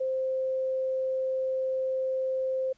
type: tone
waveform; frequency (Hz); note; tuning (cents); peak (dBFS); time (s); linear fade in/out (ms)
sine; 523.3; C5; 0; -26; 0-2.73; 10
effects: pink hiss -66 dBFS RMS until 2.77 s + resampled to 16000 Hz